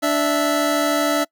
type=tone pair together; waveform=25% pulse; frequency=293 / 659.3 Hz; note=D4 / E5; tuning=-4 / 0 cents; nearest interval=octave + major second; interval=1404 cents; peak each=-16 dBFS; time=0.02-1.25 s; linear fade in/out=20 ms; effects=noise-tail reverb RT60 0.1 s tail -26 dB re dry